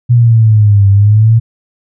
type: exponential two-way sweep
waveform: sine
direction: down then up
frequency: 122.2 to 98.2 to 115.8 Hz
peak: -3 dBFS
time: 0.09-1.4 s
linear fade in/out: 20 ms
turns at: 0.89 s
effects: none